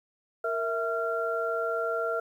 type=tone cluster; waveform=sine; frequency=464.1 / 657 / 1378 Hz; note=A#4 / E5 / F6; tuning=-8 / -6 / -24 cents; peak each=-31 dBFS; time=0.44-2.2 s; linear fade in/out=5 ms; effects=10-bit